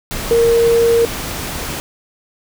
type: tone in noise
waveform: sine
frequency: 464.8 Hz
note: A#4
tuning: 5 cents flat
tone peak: -9 dBFS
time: 0.31-1.05 s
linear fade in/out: 0 ms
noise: pink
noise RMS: -24 dBFS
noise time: 0.11-1.8 s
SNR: +12 dB
effects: none